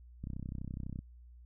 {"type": "click train", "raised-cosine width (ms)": 5, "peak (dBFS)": -28, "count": 25, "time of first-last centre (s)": [0.24, 0.99], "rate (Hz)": 32, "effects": ["added 60 Hz sine -52 dBFS peak until 1.45 s"]}